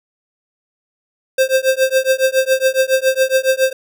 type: tone with tremolo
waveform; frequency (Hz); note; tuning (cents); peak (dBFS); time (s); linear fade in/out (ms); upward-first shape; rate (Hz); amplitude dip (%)
square; 526; C5; +9; -9; 1.38-3.73; 5; triangle; 7.2; 100
effects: none